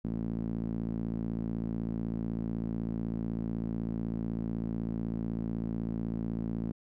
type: tone with band-pass filter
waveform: sawtooth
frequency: 56 Hz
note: A1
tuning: 31 cents sharp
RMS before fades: -34 dBFS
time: 0.04-6.72 s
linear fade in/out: 10 ms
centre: 220 Hz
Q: 2.5
effects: none